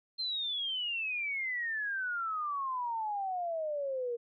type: exponential sweep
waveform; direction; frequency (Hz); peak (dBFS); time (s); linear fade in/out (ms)
sine; down; 4186 to 466.2; -32; 0.18-4.17; 20
effects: none